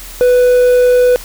triangle tone, 495.5 Hz, B4, 6 cents sharp, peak -4 dBFS, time 0.21-1.16 s, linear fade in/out 0 ms, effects added 40 Hz sine -32 dBFS peak until 1.24 s + white hiss -32 dBFS RMS until 1.24 s

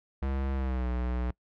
square tone with pitch glide, 67.4 to 61.45 Hz, C#2 to B1, -48 to -8 cents, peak -29 dBFS, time 0.22-1.31 s, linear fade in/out 5 ms, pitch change -160 cents, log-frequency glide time 0.54-0.88 s, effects noise-tail reverb RT60 0.1 s tail -24 dB re dry + low-pass 2000 Hz 12 dB/octave

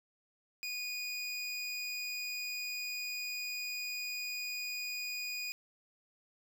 25% pulse tone, 2465 Hz, D#7, 17 cents flat, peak -33 dBFS, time 0.63-5.52 s, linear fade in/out 0 ms, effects none

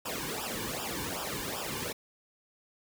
pink noise with flanger, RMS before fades -36 dBFS, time 0.05-1.93 s, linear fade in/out 10 ms, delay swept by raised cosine 0.47 to 1.57 ms, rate 2.6 Hz, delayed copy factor -0.95, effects none

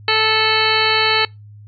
harmonic tone, 437.8 Hz, A4, 9 cents flat, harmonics 1 / 2 / 3 / 4 / 5 / 6 / 7 / 9 / 10, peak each -22 / -22 / -22 / -22 / -22 / -22 / -22 / -22 / -22 dBFS, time 0.08-1.25 s, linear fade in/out 2 ms, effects noise-tail reverb RT60 0.2 s tail -24 dB re dry + added 104 Hz sine -37 dBFS peak until 1.67 s

